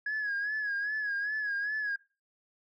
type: tone with vibrato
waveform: sine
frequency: 1673 Hz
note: G#6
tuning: 12 cents sharp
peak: -28 dBFS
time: 0.06-1.96 s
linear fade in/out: 5 ms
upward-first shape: sine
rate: 2.5 Hz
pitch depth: 65 cents each way
effects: noise-tail reverb RT60 0.3 s tail -21 dB re dry + tanh soft clip ceiling -27 dBFS